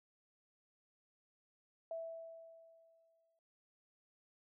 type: tone with exponential decay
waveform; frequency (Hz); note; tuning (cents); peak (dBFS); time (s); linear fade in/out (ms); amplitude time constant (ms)
sine; 658; E5; -3; -39; 1.91-3.39; 2; 320
effects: none